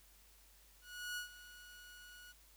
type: tone with ADSR envelope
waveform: sawtooth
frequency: 1459 Hz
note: F#6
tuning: 25 cents flat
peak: -36 dBFS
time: 0.81-2.33 s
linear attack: 360 ms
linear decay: 110 ms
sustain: -15 dB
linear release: 20 ms
effects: added 50 Hz sine -66 dBFS peak until 2.56 s + white hiss -66 dBFS RMS until 2.56 s